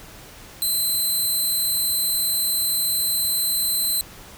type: tone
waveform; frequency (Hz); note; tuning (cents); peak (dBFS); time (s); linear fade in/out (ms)
5% pulse; 4060; B7; +47; -13; 0.62-4.01; 0
effects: pink hiss -43 dBFS RMS until 4.37 s